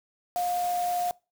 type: tone in noise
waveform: sine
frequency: 710 Hz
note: F5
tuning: 28 cents sharp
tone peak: -25 dBFS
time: 0.36-1.11 s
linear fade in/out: 0 ms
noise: white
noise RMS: -40 dBFS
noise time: 0.36-1.11 s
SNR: +12 dB
effects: noise-tail reverb RT60 0.3 s tail -24 dB re dry